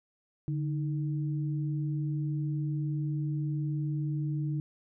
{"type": "tone pair together", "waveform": "sine", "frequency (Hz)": [146.83, 313.9], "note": ["D3", "D#4"], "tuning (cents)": [0, 15], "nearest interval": "octave + minor second", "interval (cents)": 1315, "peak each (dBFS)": [-29, -38], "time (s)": [0.48, 4.6], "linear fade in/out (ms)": 0, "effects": []}